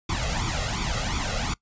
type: noise with flanger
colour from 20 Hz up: pink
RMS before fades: -27 dBFS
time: 0.09-1.54 s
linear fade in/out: 5 ms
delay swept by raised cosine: 0.86 to 1.55 ms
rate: 2.8 Hz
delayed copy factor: +0.85
effects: noise-tail reverb RT60 0.1 s tail -22 dB re dry + resampled to 16000 Hz